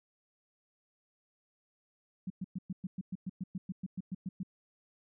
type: tone bursts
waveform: sine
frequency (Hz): 185.8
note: F#3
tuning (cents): +7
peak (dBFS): -34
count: 16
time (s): 2.27-4.432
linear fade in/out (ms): 5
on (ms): 32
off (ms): 110
effects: none